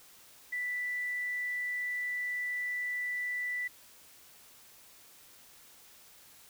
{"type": "tone with quantisation", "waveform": "sine", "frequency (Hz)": 1975.5, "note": "B6", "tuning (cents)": 0, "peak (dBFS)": -32, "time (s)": [0.52, 3.68], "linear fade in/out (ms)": 10, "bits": 10, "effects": ["white hiss -57 dBFS RMS until 6.49 s"]}